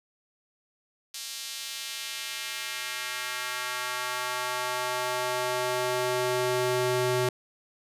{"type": "tone with high-pass filter sweep", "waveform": "square", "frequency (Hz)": 125.2, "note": "B2", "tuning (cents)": 24, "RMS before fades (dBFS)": -30, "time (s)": [1.14, 7.29], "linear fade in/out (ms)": 2, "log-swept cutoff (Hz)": [4400, 260], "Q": 1.1, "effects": ["resampled to 32000 Hz"]}